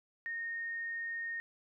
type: tone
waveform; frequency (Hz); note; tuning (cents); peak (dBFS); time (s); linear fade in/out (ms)
sine; 1847; A#6; -16; -36; 0.26-1.4; 0
effects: none